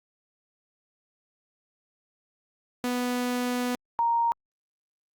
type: tone pair in turn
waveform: sawtooth / sine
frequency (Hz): 246.9 / 932.2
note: B3 / A#5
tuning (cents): 0 / 0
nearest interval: octave + major seventh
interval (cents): 2300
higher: second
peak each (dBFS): -22 / -21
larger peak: second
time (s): 2.84-3.75 / 3.99-4.32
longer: first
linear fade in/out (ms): 0
effects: Opus 48 kbps